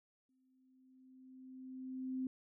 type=tone with exponential growth; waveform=sine; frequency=259.3 Hz; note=C4; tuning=15 cents flat; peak=-35 dBFS; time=0.29-2.27 s; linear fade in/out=2 ms; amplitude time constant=430 ms; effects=none